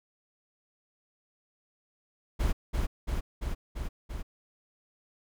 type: noise with echo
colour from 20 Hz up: brown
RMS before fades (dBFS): -26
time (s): 2.39-2.53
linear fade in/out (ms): 20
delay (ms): 340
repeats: 5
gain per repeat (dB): -2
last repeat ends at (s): 4.23
effects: none